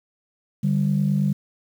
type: tone pair together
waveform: sine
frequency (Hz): 146.83 / 195.99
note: D3 / G3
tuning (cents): 0 / 0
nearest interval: perfect fourth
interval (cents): 500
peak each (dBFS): -20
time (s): 0.63-1.33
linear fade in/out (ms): 10
effects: tanh soft clip ceiling -11 dBFS + 8-bit